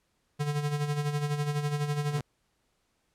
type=tone with tremolo; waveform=square; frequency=146.83 Hz; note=D3; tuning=in tune; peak=-26 dBFS; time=0.39-2.21 s; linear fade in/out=20 ms; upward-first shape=sine; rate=12 Hz; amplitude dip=60%
type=tone with exponential growth; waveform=sawtooth; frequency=124.8 Hz; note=B2; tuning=19 cents sharp; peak=-29 dBFS; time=1.97-2.21 s; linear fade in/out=0 ms; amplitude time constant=52 ms
effects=pink hiss -74 dBFS RMS until 3.14 s + low-pass 11000 Hz 12 dB/octave